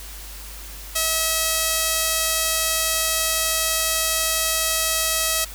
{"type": "tone with band-pass filter", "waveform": "sawtooth", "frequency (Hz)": 644, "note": "E5", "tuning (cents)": -41, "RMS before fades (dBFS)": -22, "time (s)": [0.95, 5.45], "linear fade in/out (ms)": 10, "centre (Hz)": 10000, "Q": 0.62, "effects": ["added 50 Hz sine -37 dBFS peak until 5.54 s", "white hiss -39 dBFS RMS until 5.54 s"]}